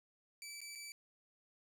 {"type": "tone with dropouts", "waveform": "15% pulse", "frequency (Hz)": 2313, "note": "D7", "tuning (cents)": -27, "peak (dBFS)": -40, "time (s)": [0.42, 0.92], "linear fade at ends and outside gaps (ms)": 1, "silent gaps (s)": [[0.606, 0.615], [0.752, 0.756]], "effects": ["13-bit"]}